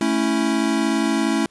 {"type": "chord", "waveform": "square", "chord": "A major", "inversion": "none", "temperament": "equal", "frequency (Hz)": [220, 277.2, 329.6], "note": ["A3", "C#4", "E4"], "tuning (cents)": [0, 0, 0], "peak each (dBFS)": -23, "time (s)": [0.01, 1.46], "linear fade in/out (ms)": 2, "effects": ["pink hiss -59 dBFS RMS until 1.5 s", "resampled to 24000 Hz"]}